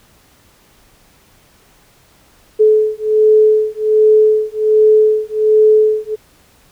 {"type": "beating tone pair", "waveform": "sine", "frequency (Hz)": [430.1, 431.4], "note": ["A4", "A4"], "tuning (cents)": [-39, -34], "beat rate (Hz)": 1.3, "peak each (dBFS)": -11, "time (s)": [2.59, 6.16], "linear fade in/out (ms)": 20, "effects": ["pink hiss -50 dBFS RMS until 6.71 s"]}